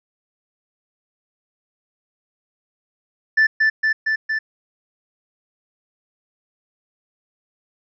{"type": "tone with echo", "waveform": "triangle", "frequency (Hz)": 1760, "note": "A6", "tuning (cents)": 0, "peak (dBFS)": -9, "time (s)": [3.37, 3.47], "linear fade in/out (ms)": 10, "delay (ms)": 230, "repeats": 4, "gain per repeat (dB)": -2, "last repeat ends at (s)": 4.39, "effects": ["tanh soft clip ceiling -5 dBFS", "resampled to 16000 Hz"]}